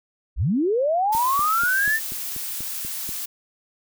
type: linear sweep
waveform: sine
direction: up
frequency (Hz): 34.65 to 1821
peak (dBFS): -18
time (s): 0.36-2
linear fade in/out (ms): 50
type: noise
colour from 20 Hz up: blue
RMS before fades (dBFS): -30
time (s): 1.12-3.26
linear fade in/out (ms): 10
type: click train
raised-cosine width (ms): 3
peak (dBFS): -25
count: 9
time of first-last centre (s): 1.15-3.092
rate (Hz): 4.12
effects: none